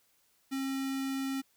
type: tone with notch filter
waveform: square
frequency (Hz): 269.2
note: C4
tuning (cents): +49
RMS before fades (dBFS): -34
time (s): 0.51-1.42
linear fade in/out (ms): 20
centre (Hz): 690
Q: 1.4
effects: white hiss -70 dBFS RMS until 1.56 s